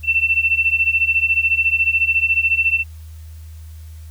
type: beating tone pair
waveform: sine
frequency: 2677 / 2691 Hz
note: E7 / E7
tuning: +26 / +35 cents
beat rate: 14 Hz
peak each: -18 / -16 dBFS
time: 0.03-2.84 s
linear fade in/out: 50 ms
effects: added 79 Hz sine -33 dBFS peak until 4.1 s + white hiss -52 dBFS RMS until 4.1 s